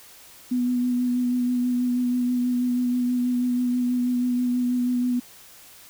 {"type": "tone with vibrato", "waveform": "sine", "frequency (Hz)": 246.9, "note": "B3", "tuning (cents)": 0, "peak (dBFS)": -20, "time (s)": [0.51, 5.2], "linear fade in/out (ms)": 10, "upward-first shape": "sine", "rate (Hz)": 6.2, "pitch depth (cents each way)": 18, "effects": ["white hiss -48 dBFS RMS until 5.89 s"]}